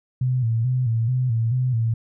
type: tone with vibrato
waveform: sine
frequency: 120.4 Hz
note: B2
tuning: 44 cents flat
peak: -18 dBFS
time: 0.21-1.94 s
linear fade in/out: 5 ms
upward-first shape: square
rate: 2.3 Hz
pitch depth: 96 cents each way
effects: none